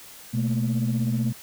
sine tone cluster, 125 / 216.9 / 232.8 Hz, B2 / A3 / A#3, +21 / -25 / -2 cents, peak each -23 / -25 / -28 dBFS, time 0.33-1.33 s, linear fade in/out 20 ms, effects tanh soft clip ceiling -16 dBFS + white hiss -45 dBFS RMS until 1.42 s

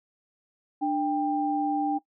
sine tone pair together, 296.9 / 792 Hz, D4 / G5, +19 / +18 cents, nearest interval octave + perfect fourth, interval 1699 cents, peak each -26 dBFS, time 0.81-1.99 s, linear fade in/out 20 ms, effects noise-tail reverb RT60 0.1 s tail -19 dB re dry

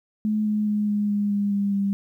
sine tone with pitch steps, 213.6 / 211.4 / 209.2 / 207 / 204.9 / 202.8 / 200.7 / 198.61 Hz, G#3 / G#3 / G#3 / G#3 / G#3 / G#3 / G3 / G3, +49 / +31 / +13 / -5 / -23 / -41 / +41 / +23 cents, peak -20 dBFS, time 0.25-1.93 s, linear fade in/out 0 ms, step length 210 ms, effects 10-bit

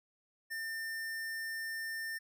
square tone, 1800 Hz, A6, 39 cents sharp, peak -38 dBFS, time 0.5-2.19 s, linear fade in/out 20 ms, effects none

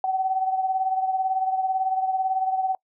sine beating tone pair, 757 / 775 Hz, F#5 / G5, +39 / -20 cents, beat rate 18 Hz, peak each -22 / -29 dBFS, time 0.04-2.75 s, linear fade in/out 2 ms, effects noise-tail reverb RT60 0.1 s tail -26 dB re dry

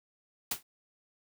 white noise with exponential decay, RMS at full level -27 dBFS, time 0.51-0.63 s, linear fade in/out 5 ms, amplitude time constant 24 ms, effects none

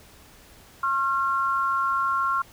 sine tone pair together, 1079.4 / 1377 Hz, C#6 / F6, -46 / -25 cents, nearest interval major third, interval 421 cents, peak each -24 dBFS, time 0.83-2.42 s, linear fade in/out 5 ms, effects pink hiss -51 dBFS RMS until 2.52 s

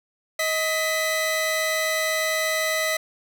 sawtooth tone pair together, 630.6 / 2000 Hz, D#5 / B6, +23 / +21 cents, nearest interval octave + minor sixth, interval 1998 cents, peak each -21 dBFS, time 0.39-2.97 s, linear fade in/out 5 ms, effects none

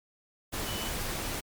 sine tone in noise, 2984 Hz, F#7, 14 cents sharp, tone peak -40 dBFS, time 0.66-0.9 s, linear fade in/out 20 ms, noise pink, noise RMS -34 dBFS, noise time 0.52-1.41 s, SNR -9 dB, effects MP3 96 kbps

